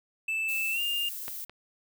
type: tone with pitch glide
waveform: triangle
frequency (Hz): 2637 to 2810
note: E7 to F7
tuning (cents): 0 to +10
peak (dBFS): -26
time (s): 0.28-1.09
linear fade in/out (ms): 5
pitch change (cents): +110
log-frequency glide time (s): 0.71-0.81
type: noise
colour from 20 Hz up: violet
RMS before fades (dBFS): -38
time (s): 0.48-1.45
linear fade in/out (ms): 10
type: clicks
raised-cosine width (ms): 0.3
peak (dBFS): -21 / -30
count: 2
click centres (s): 1.281 / 1.496
effects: none